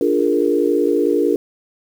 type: chord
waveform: sine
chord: Bb dominant seventh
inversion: first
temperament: equal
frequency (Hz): 293.7 / 349.2 / 415.3 / 466.2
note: D4 / F4 / Ab4 / Bb4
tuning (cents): 0 / 0 / 0 / 0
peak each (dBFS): -19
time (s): 0.01-1.36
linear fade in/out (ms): 2
effects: 7-bit